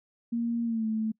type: tone with pitch glide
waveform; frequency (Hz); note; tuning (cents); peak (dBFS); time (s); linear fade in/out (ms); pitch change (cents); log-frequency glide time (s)
sine; 233.8 to 219.4; A#3 to A3; +5 to -5; -26; 0.32-1.12; 10; -110; 0.64-0.86
effects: noise-tail reverb RT60 0.1 s tail -25 dB re dry